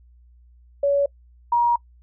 sine tone pair in turn, 565 / 950.2 Hz, C#5 / A#5, +33 / +33 cents, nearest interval major sixth, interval 900 cents, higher second, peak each -16 / -15 dBFS, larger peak second, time 0.83-1.06 / 1.52-1.76 s, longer second, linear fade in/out 5 ms, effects noise-tail reverb RT60 0.1 s tail -24 dB re dry + added 60 Hz sine -49 dBFS peak until 2.02 s

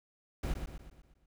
brown noise with echo, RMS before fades -33 dBFS, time 0.43-0.54 s, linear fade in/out 5 ms, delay 120 ms, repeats 6, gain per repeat -6 dB, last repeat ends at 1.26 s, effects none

